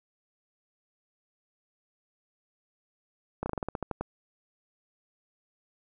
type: slowing click train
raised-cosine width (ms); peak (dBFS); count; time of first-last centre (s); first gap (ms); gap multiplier
1; -17; 11; 3.43-4.01; 30; 1.14
effects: none